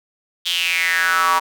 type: tone with high-pass filter sweep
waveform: square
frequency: 87.31 Hz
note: F2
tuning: in tune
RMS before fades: -18 dBFS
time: 0.45-1.4 s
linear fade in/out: 20 ms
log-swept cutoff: 3400 to 1000 Hz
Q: 6.1
effects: none